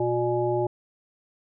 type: harmonic tone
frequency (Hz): 120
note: B2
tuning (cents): -49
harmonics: 1 / 3 / 5 / 7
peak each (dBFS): -30 / -24 / -29 / -30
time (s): 0-0.67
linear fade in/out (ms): 5
effects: none